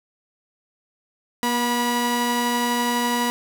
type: tone pair together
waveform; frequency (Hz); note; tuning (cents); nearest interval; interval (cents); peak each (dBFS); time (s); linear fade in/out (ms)
sawtooth; 240 / 972; B3 / B5; -49 / -28; 2 octaves; 2421; -19; 1.43-3.3; 0
effects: none